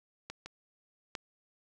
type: clicks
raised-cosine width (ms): 0.2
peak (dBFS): -23 / -26 / -19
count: 3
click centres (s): 0.3 / 0.46 / 1.152
effects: none